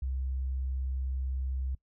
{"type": "tone", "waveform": "sine", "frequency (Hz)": 65.41, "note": "C2", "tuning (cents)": 0, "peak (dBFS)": -30, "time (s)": [0.02, 1.75], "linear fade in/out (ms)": 5, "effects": ["noise-tail reverb RT60 0.1 s tail -21 dB re dry"]}